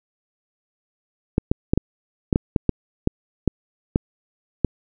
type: clicks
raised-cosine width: 3 ms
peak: -3 dBFS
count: 12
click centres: 1.381 / 1.515 / 1.735 / 1.776 / 2.328 / 2.359 / 2.562 / 2.693 / 3.074 / 3.477 / 3.959 / 4.647 s
effects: none